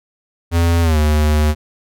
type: tone with pitch glide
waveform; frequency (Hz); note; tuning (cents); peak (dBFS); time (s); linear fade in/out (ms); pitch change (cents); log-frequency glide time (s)
square; 84.6 to 75.81; E2 to D#2; +45 to -44; -12; 0.51-1.55; 50; -189; 0.82-0.98
effects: none